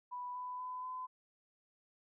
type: tone with pitch steps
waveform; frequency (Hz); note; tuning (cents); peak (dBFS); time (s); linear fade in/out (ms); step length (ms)
sine; 987.8 / 997 / 1006.2 / 1015.6; B5 / B5 / B5 / B5; 0 / +16 / +32 / +48; -40; 0.11-1.07; 20; 240
effects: none

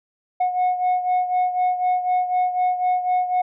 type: beating tone pair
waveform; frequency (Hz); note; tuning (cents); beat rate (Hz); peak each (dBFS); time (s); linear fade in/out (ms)
sine; 728 / 732; F#5 / F#5; -28 / -19; 4; -17 / -22; 0.4-3.42; 10
effects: tanh soft clip ceiling -15 dBFS

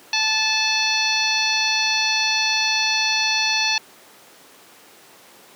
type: harmonic tone with a mistuned harmonic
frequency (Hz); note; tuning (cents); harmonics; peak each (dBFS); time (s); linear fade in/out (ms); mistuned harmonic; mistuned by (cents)
873; A5; -14; 1 / 2 / 3 / 4 / 5 / 6 / 7; -27 / -28 / -22 / -27 / -22 / -32 / -30; 0.13-3.78; 2; 7; -78
effects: pink hiss -47 dBFS RMS until 5.55 s + high-pass 300 Hz 12 dB/octave

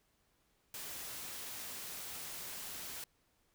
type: noise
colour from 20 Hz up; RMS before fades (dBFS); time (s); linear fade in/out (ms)
white; -45; 0.74-3.04; 2
effects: pink hiss -75 dBFS RMS until 3.54 s

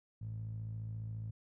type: tone with band-pass filter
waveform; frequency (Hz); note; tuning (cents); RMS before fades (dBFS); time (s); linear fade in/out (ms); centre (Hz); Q
15% pulse; 54.5; A1; -16; -42; 0.21-1.31; 5; 110; 4.7
effects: none

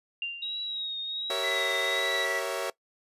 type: tone with exponential decay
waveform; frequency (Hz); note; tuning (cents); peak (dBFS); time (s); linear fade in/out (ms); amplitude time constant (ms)
sine; 2784; F7; -6; -27; 0.22-0.82; 2; 130
type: tone with vibrato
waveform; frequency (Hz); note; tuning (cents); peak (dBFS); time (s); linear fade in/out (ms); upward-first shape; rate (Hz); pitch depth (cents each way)
sine; 3800; A#7; +33; -31; 0.42-2.25; 5; triangle; 1.3; 52
type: chord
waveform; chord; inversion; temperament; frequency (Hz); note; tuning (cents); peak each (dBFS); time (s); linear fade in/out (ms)
sawtooth; G diminished seventh; none; equal with one note detuned; 385.3 / 466.2 / 554.4 / 659.3; G4 / Bb4 / Db5 / Fb5; -30 / 0 / 0 / 0; -33 / -32 / -30 / -31; 1.3-2.7; 2
type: tone with pitch glide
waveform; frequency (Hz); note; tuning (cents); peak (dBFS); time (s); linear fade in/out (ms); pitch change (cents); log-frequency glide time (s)
triangle; 2000 to 1958.8; B6 to B6; +21 to -15; -28; 1.43-2.41; 20; -36; 1.96-2.16
effects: noise-tail reverb RT60 0.1 s tail -21 dB re dry + resampled to 32000 Hz

